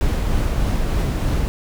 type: noise with tremolo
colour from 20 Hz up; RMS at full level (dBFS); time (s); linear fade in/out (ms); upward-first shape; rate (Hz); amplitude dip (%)
brown; -18; 0.01-1.48; 0; triangle; 3.3; 25
effects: none